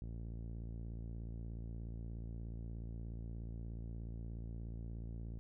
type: tone with low-pass filter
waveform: 5% pulse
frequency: 56.8 Hz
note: A#1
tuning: 44 cents flat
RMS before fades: -45 dBFS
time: 0.02-5.39 s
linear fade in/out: 0 ms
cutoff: 110 Hz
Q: 0.55
effects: none